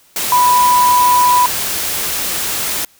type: tone in noise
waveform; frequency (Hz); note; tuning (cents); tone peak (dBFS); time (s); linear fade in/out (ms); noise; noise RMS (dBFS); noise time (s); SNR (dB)
sine; 987.8; B5; 0; -8; 0.32-1.46; 2; white; -19; 0.16-2.85; +8
effects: white hiss -50 dBFS RMS until 2.99 s